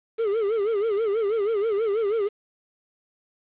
triangle tone with vibrato, 426.5 Hz, G#4, 46 cents sharp, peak -19 dBFS, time 0.18-2.29 s, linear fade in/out 20 ms, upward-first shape sine, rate 6.2 Hz, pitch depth 140 cents each way, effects resampled to 8000 Hz + 8-bit

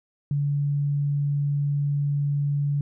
sine tone, 143.5 Hz, D3, 40 cents flat, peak -21 dBFS, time 0.31-2.81 s, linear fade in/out 2 ms, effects none

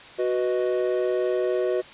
triangle chord, B major, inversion second, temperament equal, 370 / 493.9 / 622.3 Hz, F#4 / B4 / D#5, 0 / 0 / 0 cents, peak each -22 / -25 / -26 dBFS, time 0.18-1.82 s, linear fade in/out 20 ms, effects white hiss -44 dBFS RMS until 1.93 s + resampled to 8000 Hz

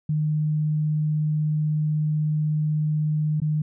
sine tone with dropouts, 152.7 Hz, D#3, 32 cents flat, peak -20 dBFS, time 0.09-3.62 s, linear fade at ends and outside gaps 5 ms, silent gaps 3.402-3.417 s, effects none

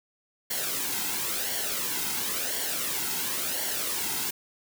white noise with flanger, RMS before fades -30 dBFS, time 0.5-4.31 s, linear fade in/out 10 ms, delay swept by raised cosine 0.79 to 1.74 ms, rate 0.96 Hz, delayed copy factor -0.6, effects none

